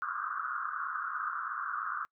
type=band-pass noise; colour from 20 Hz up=white; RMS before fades=-36 dBFS; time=0.02-2.05 s; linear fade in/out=0 ms; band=1100 to 1500 Hz; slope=96 dB/octave; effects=noise-tail reverb RT60 0.1 s tail -25 dB re dry